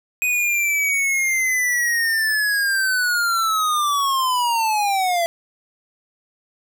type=linear sweep; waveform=square; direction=down; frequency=2502 to 667 Hz; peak=-18 dBFS; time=0.22-5.26 s; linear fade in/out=0 ms; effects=none